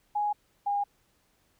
sine tone pair in turn, 830.6 / 811.6 Hz, G#5 / G#5, 0 / -40 cents, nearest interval unison, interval 40 cents, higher first, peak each -25 dBFS, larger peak neither, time 0.15-0.33 / 0.66-0.84 s, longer neither, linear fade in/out 10 ms, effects pink hiss -69 dBFS RMS until 1.59 s

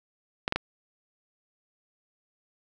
clicks, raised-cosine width 0.3 ms, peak -10 dBFS, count 3, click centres 0.479 / 0.524 / 0.56 s, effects none

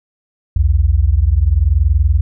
sine tone pair together, 61.73 / 82.4 Hz, B1 / E2, 0 / 0 cents, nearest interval perfect fourth, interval 500 cents, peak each -12 dBFS, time 0.56-2.21 s, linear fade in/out 5 ms, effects none

